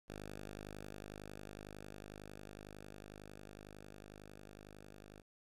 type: tone with level ramp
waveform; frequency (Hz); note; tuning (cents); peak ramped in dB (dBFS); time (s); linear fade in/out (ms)
5% pulse; 51; G#1; -31; -35 to -44; 0.08-5.22; 10
effects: resampled to 32000 Hz + 12-bit